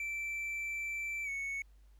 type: tone with pitch glide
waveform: triangle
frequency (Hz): 2334 to 2213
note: D7 to C#7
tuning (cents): -11 to -3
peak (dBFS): -34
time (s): 0-1.62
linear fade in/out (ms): 2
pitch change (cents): -92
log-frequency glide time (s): 1.24-1.29
effects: added 50 Hz sine -57 dBFS peak until 1.99 s + pink hiss -75 dBFS RMS until 1.99 s